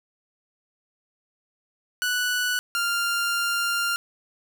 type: tone pair in turn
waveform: sawtooth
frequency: 1480 / 1395.3 Hz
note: F#6 / F6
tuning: 0 / -2 cents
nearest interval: minor second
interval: 102 cents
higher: first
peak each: -19 dBFS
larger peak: neither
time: 2.02-2.59 / 2.75-3.96 s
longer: second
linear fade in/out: 0 ms
effects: none